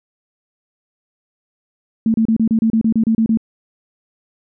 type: tone bursts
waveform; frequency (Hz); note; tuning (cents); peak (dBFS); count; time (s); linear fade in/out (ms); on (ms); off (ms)
sine; 223.7; A3; +29; -11; 12; 2.06-3.373; 2; 81; 31
effects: none